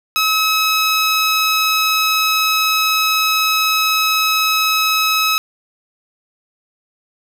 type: tone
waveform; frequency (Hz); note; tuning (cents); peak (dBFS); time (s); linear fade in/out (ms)
15% pulse; 1284; E6; -46; -7; 0.16-5.38; 0
effects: none